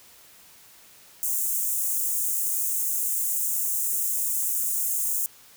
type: high-pass noise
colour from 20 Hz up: white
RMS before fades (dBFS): -26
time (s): 1.23-5.26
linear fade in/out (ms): 0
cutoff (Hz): 6700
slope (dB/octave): 48
effects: white hiss -52 dBFS RMS until 5.56 s